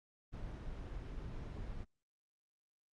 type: noise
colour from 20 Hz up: brown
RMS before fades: -44 dBFS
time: 0.32-1.85 s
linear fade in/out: 20 ms
effects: low-pass 5000 Hz 12 dB/octave + Opus 24 kbps